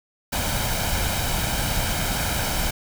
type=noise with comb filter; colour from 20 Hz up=pink; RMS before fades=-24 dBFS; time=0.32-2.71 s; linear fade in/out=10 ms; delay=1.3 ms; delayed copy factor=+0.55; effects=none